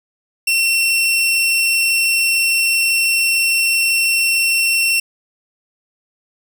sawtooth tone, 2713 Hz, E7, 49 cents sharp, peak -10 dBFS, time 0.47-5 s, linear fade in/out 5 ms, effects none

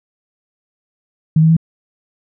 sine tone with pitch steps, 157.7 / 160.55 / 163.45 Hz, D#3 / E3 / E3, +24 / -45 / -14 cents, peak -7 dBFS, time 1.36-1.567 s, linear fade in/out 5 ms, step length 69 ms, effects none

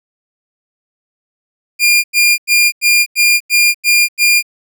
sawtooth tone bursts, 2408 Hz, D7, 43 cents sharp, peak -4 dBFS, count 8, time 1.79-4.427 s, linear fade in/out 50 ms, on 250 ms, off 91 ms, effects none

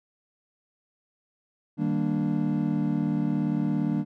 triangle chord, Eb major seventh, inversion none, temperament equal, 155.56 / 196 / 233.1 / 293.7 Hz, Eb3 / G3 / Bb3 / D4, 0 / 0 / 0 / 0 cents, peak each -27 dBFS, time 1.77-4.05 s, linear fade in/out 50 ms, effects none

